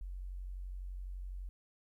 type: tone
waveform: sine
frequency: 45.94 Hz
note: F#1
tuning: 12 cents flat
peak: -40 dBFS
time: 0.01-1.49 s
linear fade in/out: 0 ms
effects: 13-bit